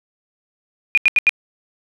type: tone bursts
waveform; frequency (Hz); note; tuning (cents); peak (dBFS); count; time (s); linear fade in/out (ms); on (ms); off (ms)
sine; 2446; D#7; -30; -9; 4; 0.95-1.293; 0; 25; 81
effects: none